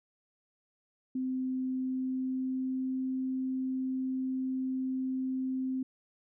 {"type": "tone with pitch glide", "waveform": "sine", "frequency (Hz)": [258.6, 260.5], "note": ["C4", "C4"], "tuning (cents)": [-20, -7], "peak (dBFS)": -30, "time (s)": [1.15, 5.83], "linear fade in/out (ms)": 5, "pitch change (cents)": 13, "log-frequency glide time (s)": [1.65, 2.98], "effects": []}